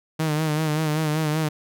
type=tone with vibrato; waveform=sawtooth; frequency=154.6 Hz; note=D#3; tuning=11 cents flat; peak=-17 dBFS; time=0.19-1.49 s; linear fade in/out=10 ms; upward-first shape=sine; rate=5.2 Hz; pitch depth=54 cents each way; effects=none